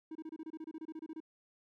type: tone bursts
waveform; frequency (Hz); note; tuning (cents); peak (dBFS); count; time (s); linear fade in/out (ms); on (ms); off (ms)
triangle; 317.6; D#4; +36; -39; 16; 0.11-1.203; 5; 43; 27
effects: none